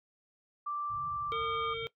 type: tone with pitch glide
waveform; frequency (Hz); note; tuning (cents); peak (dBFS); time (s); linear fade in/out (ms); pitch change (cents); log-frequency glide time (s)
sine; 1174 to 1214.7; D6 to D#6; -1 to -42; -33; 0.66-1.74; 10; +59; 1.31-1.36
type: low-pass noise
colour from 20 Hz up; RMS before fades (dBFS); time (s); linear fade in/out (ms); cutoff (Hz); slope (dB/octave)
pink; -48; 0.89-1.87; 10; 170; 96
type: harmonic tone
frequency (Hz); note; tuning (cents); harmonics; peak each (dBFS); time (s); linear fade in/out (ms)
454.9; A#4; -42; 1 / 3 / 5 / 7 / 8; -36 / -44 / -42 / -41 / -48; 1.32-1.87; 0
effects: noise-tail reverb RT60 0.1 s tail -18 dB re dry + high-pass 80 Hz 12 dB/octave